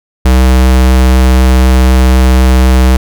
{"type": "tone", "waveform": "square", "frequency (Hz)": 64, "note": "C2", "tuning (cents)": -38, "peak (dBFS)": -4, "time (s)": [0.25, 2.97], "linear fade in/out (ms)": 5, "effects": []}